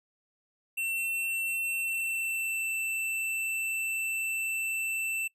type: tone with pitch glide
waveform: square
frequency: 2701 to 2668 Hz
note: E7 to E7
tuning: +42 to +20 cents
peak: -30 dBFS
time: 0.77-5.28 s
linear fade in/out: 10 ms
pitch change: -22 cents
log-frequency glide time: 1.74-2.73 s
effects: noise-tail reverb RT60 0.1 s tail -23 dB re dry